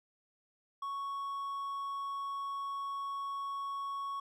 triangle tone, 1110 Hz, C#6, 2 cents sharp, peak -34 dBFS, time 0.82-4.2 s, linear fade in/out 5 ms, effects none

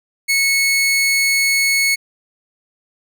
sawtooth tone, 2200 Hz, C#7, 14 cents flat, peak -10 dBFS, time 0.28-1.96 s, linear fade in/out 20 ms, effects none

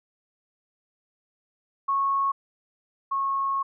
sine tone pair in turn, 1100 / 1093.7 Hz, C#6 / C#6, -14 / -24 cents, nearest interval unison, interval 10 cents, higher first, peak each -21 / -23 dBFS, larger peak first, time 1.88-2.32 / 3.11-3.63 s, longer second, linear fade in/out 10 ms, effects none

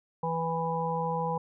harmonic tone, 164.81 Hz, E3, in tune, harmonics 1 / 3 / 5 / 6, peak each -33 / -33 / -33 / -33 dBFS, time 0.23-1.38 s, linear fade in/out 5 ms, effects none

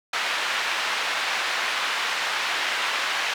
pink band-pass noise, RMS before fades -26 dBFS, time 0.13-3.34 s, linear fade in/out 5 ms, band 1200 to 3400 Hz, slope 12 dB/octave, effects none

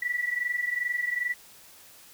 sine tone pair together, 1938.5 / 1961 Hz, B6 / B6, -33 / -13 cents, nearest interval unison, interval 20 cents, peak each -31 / -28 dBFS, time 0.02-1.34 s, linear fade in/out 5 ms, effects white hiss -52 dBFS RMS until 2.13 s

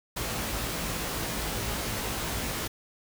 pink noise with comb filter, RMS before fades -32 dBFS, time 0.16-2.68 s, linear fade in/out 10 ms, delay 18 ms, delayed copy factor +0.65, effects none

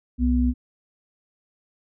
sine tone pair together, 64.57 / 246.9 Hz, C2 / B3, -22 / 0 cents, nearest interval octave + major seventh, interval 2322 cents, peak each -20 / -20 dBFS, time 0.18-0.54 s, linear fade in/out 50 ms, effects none

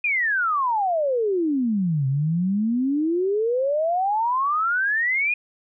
sine exponential two-way sweep, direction down then up, 2489 to 130.81 to 2489 Hz, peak -19 dBFS, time 0.04-5.34 s, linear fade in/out 5 ms, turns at 2.07 s, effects none

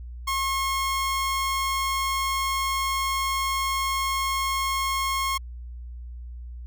sawtooth tone, 1080 Hz, C#6, 45 cents flat, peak -20 dBFS, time 0.27-5.38 s, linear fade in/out 10 ms, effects added 60 Hz sine -35 dBFS peak until 6.66 s

